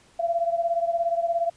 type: beating tone pair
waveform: sine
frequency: 675 / 692 Hz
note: E5 / F5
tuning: +41 / -16 cents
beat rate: 17 Hz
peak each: -23 / -27 dBFS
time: 0.19-1.5 s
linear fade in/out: 10 ms
effects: pink hiss -57 dBFS RMS until 1.56 s + resampled to 22050 Hz